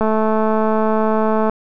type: click train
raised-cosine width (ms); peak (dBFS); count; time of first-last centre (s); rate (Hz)
1; -5; 325; 0.01-1.496; 218
effects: none